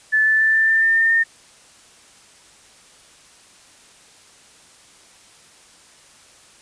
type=tone with pitch steps; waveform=sine; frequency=1743 / 1754.1 / 1765.3 / 1776.5 / 1787.9 / 1799.3 / 1810.7 / 1822.3 Hz; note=A6 / A6 / A6 / A6 / A6 / A6 / A6 / A#6; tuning=-17 / -6 / +5 / +16 / +27 / +38 / +49 / -40 cents; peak=-13 dBFS; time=0.12-1.24 s; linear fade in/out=20 ms; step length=140 ms; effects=white hiss -49 dBFS RMS until 6.61 s + resampled to 22050 Hz